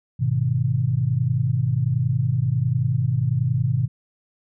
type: chord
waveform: sine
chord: G# minor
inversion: none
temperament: equal with one note detuned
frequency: 103.83 / 125.19 / 155.56 Hz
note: G#2 / B2 / D#3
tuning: 0 / +24 / 0 cents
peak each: -25 / -20 / -25 dBFS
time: 0.19-3.88 s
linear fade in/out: 20 ms
effects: none